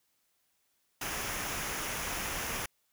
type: noise with comb filter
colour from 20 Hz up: pink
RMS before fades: -36 dBFS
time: 1.01-2.66 s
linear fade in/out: 5 ms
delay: 0.24 ms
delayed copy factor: -0.5
effects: white hiss -75 dBFS RMS until 2.92 s